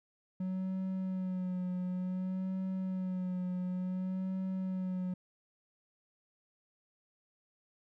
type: tone with vibrato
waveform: triangle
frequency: 185 Hz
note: F#3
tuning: in tune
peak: -31 dBFS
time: 0.4-5.14 s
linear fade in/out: 5 ms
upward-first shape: sine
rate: 0.56 Hz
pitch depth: 34 cents each way
effects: none